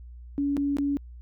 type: tone with dropouts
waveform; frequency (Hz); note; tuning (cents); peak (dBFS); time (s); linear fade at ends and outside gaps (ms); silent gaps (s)
sine; 283.2; C#4; +37; -23; 0.38-0.97; 0; 0.568-0.576 / 0.769-0.785
effects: added 60 Hz sine -41 dBFS peak until 1.21 s